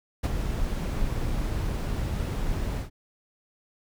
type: noise with ADSR envelope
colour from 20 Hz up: brown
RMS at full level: -21 dBFS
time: 0.23-2.9 s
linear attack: 14 ms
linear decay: 34 ms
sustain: -7 dB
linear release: 110 ms
effects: none